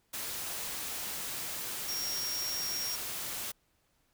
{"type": "tone in noise", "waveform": "sine", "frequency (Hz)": 5588, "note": "F8", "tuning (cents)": 0, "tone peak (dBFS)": -34, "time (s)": [1.88, 2.96], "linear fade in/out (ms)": 10, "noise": "white", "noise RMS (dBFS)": -38, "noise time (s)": [0.13, 3.52], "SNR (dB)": 1, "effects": ["pink hiss -73 dBFS RMS until 4.13 s"]}